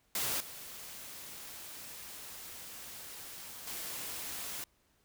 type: noise with level steps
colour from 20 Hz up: white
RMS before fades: -34 / -47 / -41 dBFS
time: 0.15-4.64 s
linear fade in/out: 2 ms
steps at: 0.4 / 3.67 s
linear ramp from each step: 5 ms
effects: pink hiss -72 dBFS RMS until 5.04 s